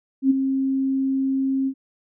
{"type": "tone with ADSR envelope", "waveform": "sine", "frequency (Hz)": 267.9, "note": "C4", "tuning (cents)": 41, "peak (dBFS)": -11, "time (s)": [0.22, 1.74], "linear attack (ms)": 84, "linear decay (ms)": 15, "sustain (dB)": -8, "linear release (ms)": 70, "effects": []}